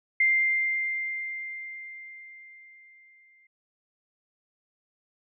sine tone with exponential decay, 2097 Hz, C7, 3 cents sharp, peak -18 dBFS, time 0.2-3.47 s, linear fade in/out 5 ms, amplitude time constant 710 ms, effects none

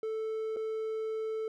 triangle tone with dropouts, 440 Hz, A4, in tune, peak -30 dBFS, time 0.03-1.48 s, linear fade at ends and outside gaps 2 ms, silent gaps 0.563-0.568 s, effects none

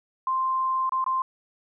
sine tone with dropouts, 1046.5 Hz, C6, in tune, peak -22 dBFS, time 0.27-1.22 s, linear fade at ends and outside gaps 2 ms, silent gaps 0.894-0.921 / 1.042-1.063 s, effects none

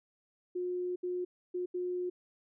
sine tone bursts at uneven times, 359.5 Hz, F#4, 50 cents flat, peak -32 dBFS, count 4, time 0.55-0.96 / 1.03-1.25 / 1.54-1.66 / 1.74-2.1 s, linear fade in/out 10 ms, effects none

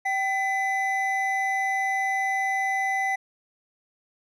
triangle tone pair together, 775 / 2005 Hz, G5 / B6, -20 / +26 cents, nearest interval octave + major third, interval 1646 cents, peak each -24 dBFS, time 0.05-3.16 s, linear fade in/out 10 ms, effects none

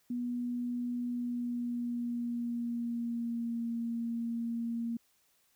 sine tone with pitch glide, 243.2 to 232.6 Hz, B3 to A#3, -26 to -4 cents, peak -32 dBFS, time 0.1-4.97 s, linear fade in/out 5 ms, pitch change -78 cents, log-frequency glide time 1.08-3.65 s, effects white hiss -71 dBFS RMS until 5.55 s

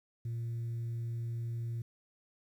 sine tone, 116.54 Hz, A#2, in tune, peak -32 dBFS, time 0.25-1.82 s, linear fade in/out 5 ms, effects tanh soft clip ceiling -33 dBFS + 11-bit

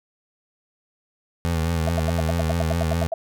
25% pulse tone with vibrato, 82.41 Hz, E2, in tune, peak -17 dBFS, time 1.45-3.07 s, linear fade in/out 0 ms, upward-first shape sine, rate 4.7 Hz, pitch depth 56 cents each way
sine tone bursts, 659.3 Hz, E5, in tune, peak -21 dBFS, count 13, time 1.87-3.14 s, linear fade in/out 5 ms, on 22 ms, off 82 ms
effects none

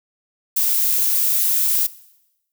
violet noise, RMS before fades -18 dBFS, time 0.56-1.87 s, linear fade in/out 10 ms, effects noise-tail reverb RT60 0.9 s tail -19 dB re dry

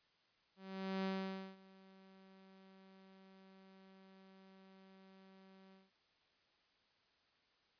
sawtooth tone with ADSR envelope, 191.2 Hz, G3, 43 cents flat, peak -33 dBFS, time 0.56-5.91 s, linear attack 480 ms, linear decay 520 ms, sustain -24 dB, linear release 180 ms, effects white hiss -75 dBFS RMS until 7.79 s + resampled to 11025 Hz

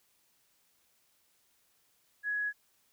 sine tone, 1676 Hz, G#6, 15 cents sharp, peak -30 dBFS, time 2.23-2.53 s, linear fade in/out 50 ms, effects white hiss -71 dBFS RMS until 2.92 s

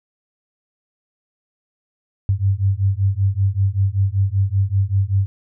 sine beating tone pair, 95.4 / 100.6 Hz, G2 / G2, -47 / +45 cents, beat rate 5.2 Hz, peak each -18 dBFS, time 2.29-5.26 s, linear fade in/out 0 ms, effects none

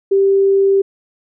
sine tone, 392 Hz, G4, in tune, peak -9 dBFS, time 0.11-0.82 s, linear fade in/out 10 ms, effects none

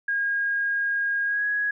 sine tone with pitch glide, 1629 to 1666.1 Hz, G#6 to G#6, -34 to +5 cents, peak -22 dBFS, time 0.08-1.71 s, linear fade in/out 5 ms, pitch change +39 cents, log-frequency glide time 1.25-1.45 s, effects none

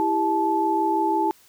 sine tone cluster, 329.9 / 395.9 / 869 Hz, E4 / G4 / A5, +1 / +17 / -22 cents, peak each -24 / -27 / -21 dBFS, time 0-1.31 s, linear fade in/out 0 ms, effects white hiss -55 dBFS RMS until 1.48 s

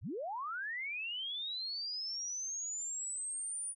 sine linear sweep, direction up, 50.9 to 9550 Hz, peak -37 dBFS, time 0.01-3.75 s, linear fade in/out 50 ms, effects none

